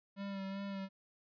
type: tone with vibrato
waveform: square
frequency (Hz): 196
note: G3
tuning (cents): 0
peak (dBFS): -40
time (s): 0.16-0.89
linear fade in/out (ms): 50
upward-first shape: sine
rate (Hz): 2.6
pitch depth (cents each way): 28
effects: resampled to 11025 Hz